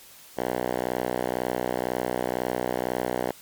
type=tone with band-pass filter; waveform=5% pulse; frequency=62 Hz; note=B1; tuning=7 cents sharp; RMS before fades=-28 dBFS; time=0.37-3.32 s; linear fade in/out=10 ms; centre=650 Hz; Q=0.69; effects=white hiss -49 dBFS RMS until 3.41 s + MP3 96 kbps